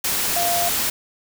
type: tone in noise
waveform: sine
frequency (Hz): 695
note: F5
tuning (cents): -9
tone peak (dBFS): -21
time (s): 0.36-0.69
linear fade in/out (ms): 5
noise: white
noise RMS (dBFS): -22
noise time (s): 0.04-0.9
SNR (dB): -2
effects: none